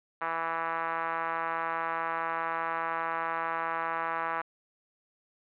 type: tone with band-pass filter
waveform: 5% pulse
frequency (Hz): 164.81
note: E3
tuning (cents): 0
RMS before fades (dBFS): -32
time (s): 0.21-4.42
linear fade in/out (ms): 10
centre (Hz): 1100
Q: 1.5
effects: resampled to 8000 Hz + 9-bit